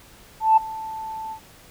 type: tone with ADSR envelope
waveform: sine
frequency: 881 Hz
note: A5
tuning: 2 cents sharp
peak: -9 dBFS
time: 0.4-1.4 s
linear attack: 170 ms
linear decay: 11 ms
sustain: -20 dB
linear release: 86 ms
effects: tanh soft clip ceiling -5 dBFS + pink hiss -49 dBFS RMS until 1.7 s